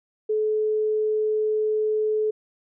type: tone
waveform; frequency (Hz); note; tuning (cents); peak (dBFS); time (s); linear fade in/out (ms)
sine; 430; A4; -40; -20; 0.29-2.31; 10
effects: none